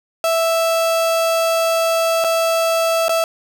35% pulse tone with dropouts, 659.3 Hz, E5, in tune, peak -13 dBFS, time 0.24-3.24 s, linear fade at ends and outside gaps 1 ms, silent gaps 2.241-2.245 / 3.083-3.093 s, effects none

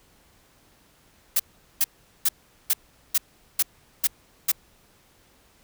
blue noise bursts, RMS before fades -20 dBFS, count 8, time 1.36-4.518 s, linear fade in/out 5 ms, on 36 ms, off 410 ms, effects pink hiss -59 dBFS RMS until 5.63 s

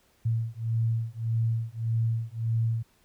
sine beating tone pair, 113.1 / 114.8 Hz, A2 / A#2, +48 / -26 cents, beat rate 1.7 Hz, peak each -28 dBFS, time 0.25-2.83 s, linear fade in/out 10 ms, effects pink hiss -65 dBFS RMS until 3.04 s

